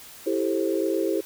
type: chord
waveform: sine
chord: A minor seventh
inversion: second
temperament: equal with one note detuned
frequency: 329.6 / 392 / 440 / 529 Hz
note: E4 / G4 / A4 / C5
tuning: 0 / 0 / 0 / +19 cents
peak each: -26 / -26 / -30 / -29 dBFS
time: 0.26-1.21 s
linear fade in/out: 10 ms
effects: white hiss -45 dBFS RMS until 1.25 s

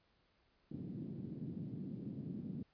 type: band-pass noise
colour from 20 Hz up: white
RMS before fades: -45 dBFS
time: 0.71-2.63 s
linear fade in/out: 5 ms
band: 130 to 250 Hz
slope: 24 dB/octave
effects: pink hiss -75 dBFS RMS until 2.73 s + resampled to 11025 Hz

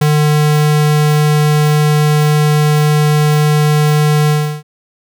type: tone with ADSR envelope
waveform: square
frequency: 150.3 Hz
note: D3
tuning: 40 cents sharp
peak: -7 dBFS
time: 0.01-4.63 s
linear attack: 9 ms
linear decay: 6 ms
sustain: -2 dB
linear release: 330 ms
effects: none

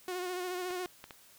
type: tone with vibrato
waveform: sawtooth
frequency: 362.4 Hz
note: F#4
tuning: 36 cents flat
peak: -31 dBFS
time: 0.08-0.86 s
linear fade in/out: 2 ms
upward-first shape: sine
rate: 14 Hz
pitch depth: 36 cents each way
type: clicks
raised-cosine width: 0.3 ms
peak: -29 dBFS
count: 4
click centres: 0.707 / 0.859 / 1.041 / 1.108 s
effects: white hiss -59 dBFS RMS until 1.38 s

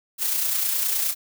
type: noise with amplitude modulation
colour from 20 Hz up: blue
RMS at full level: -22 dBFS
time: 0.18-1.15 s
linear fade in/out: 50 ms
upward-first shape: sine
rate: 29.7 Hz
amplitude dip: 40%
effects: none

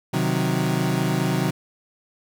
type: chord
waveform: 30% pulse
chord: C diminished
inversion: none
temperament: equal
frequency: 130.81 / 155.56 / 185 Hz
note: C3 / Eb3 / Gb3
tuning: 0 / 0 / 0 cents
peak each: -22 dBFS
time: 0.13-1.51 s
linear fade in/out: 10 ms
effects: none

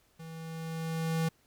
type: tone with level ramp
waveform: square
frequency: 162.6 Hz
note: E3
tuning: 23 cents flat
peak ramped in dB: -44 to -27 dBFS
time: 0.19-1.29 s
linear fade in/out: 10 ms
effects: pink hiss -68 dBFS RMS until 1.46 s

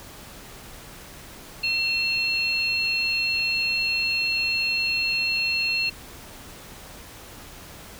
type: tone pair together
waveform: sine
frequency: 2698 / 4254 Hz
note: E7 / C8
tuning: +40 / +28 cents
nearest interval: minor sixth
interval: 788 cents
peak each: -23 / -26 dBFS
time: 1.63-5.9 s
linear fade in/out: 10 ms
effects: pink hiss -43 dBFS RMS until 7.99 s

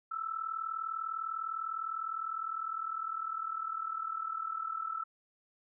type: tone with amplitude modulation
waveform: sine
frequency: 1318.5 Hz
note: E6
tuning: in tune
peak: -31 dBFS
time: 0.11-5.04 s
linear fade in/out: 10 ms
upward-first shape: sine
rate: 39.9 Hz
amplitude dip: 75%
effects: none

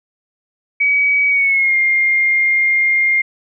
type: tone with pitch glide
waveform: sine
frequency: 2270 to 2118 Hz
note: C#7 to C7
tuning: +41 to +21 cents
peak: -11 dBFS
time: 0.8-3.22 s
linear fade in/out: 10 ms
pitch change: -120 cents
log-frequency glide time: 1.28-1.76 s
effects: none

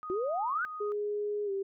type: tone with tremolo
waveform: sine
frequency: 1244.5 Hz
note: D#6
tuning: in tune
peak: -37 dBFS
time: 0.03-0.92 s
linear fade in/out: 0 ms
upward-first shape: triangle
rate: 3.1 Hz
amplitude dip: 30%
type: exponential sweep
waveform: sine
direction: up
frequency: 352.9 to 1565 Hz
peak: -29 dBFS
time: 0.1-0.65 s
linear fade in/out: 0 ms
type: tone with pitch glide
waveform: sine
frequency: 415 to 391.7 Hz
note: G#4 to G4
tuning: -1 to -1 cents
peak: -30 dBFS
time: 0.8-1.63 s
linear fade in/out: 10 ms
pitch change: -100 cents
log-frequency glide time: 1.45-1.51 s
effects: none

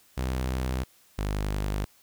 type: tone pair in turn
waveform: sawtooth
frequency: 64 / 50.69 Hz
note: C2 / G#1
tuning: -38 / -41 cents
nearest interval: major third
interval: 403 cents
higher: first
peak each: -23 dBFS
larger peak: neither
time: 0.17-0.84 / 1.18-1.85 s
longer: neither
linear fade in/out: 10 ms
effects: white hiss -60 dBFS RMS until 2.02 s

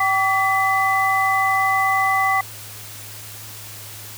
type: tone cluster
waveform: sine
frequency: 772 / 1147 / 2002 Hz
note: G5 / D6 / B6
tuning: -27 / -41 / +23 cents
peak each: -20 dBFS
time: 0-2.41 s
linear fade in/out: 5 ms
effects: added 105 Hz sine -41 dBFS peak until 4.17 s + white hiss -37 dBFS RMS until 4.17 s

